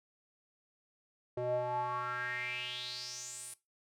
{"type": "tone with band-pass filter sweep", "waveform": "square", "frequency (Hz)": 123.47, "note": "B2", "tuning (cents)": 0, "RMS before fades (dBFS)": -38, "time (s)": [1.37, 3.54], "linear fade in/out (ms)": 5, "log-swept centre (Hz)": [490, 10000], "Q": 6.1, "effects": ["noise-tail reverb RT60 0.2 s tail -17 dB re dry"]}